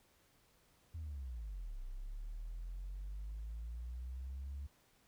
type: linear two-way sweep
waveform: sine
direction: down then up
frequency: 83.6 to 31 to 71.1 Hz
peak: -40 dBFS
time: 0.94-4.67 s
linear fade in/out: 10 ms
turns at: 1.81 s
effects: tanh soft clip ceiling -39 dBFS + pink hiss -71 dBFS RMS until 5.07 s